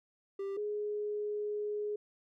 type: tone pair in turn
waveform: triangle / sine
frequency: 394.3 / 417.7 Hz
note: G4 / G#4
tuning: +10 / +10 cents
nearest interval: minor second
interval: 100 cents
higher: second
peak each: -33 / -33 dBFS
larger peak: neither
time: 0.39-0.57 / 0.57-1.96 s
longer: second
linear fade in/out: 5 ms
effects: none